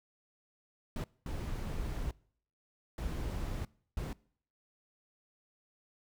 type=noise bursts at uneven times; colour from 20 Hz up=brown; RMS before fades=-37 dBFS; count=4; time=0.96-1.04 / 1.26-2.11 / 2.98-3.65 / 3.97-4.13 s; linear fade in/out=2 ms; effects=noise-tail reverb RT60 0.6 s tail -24 dB re dry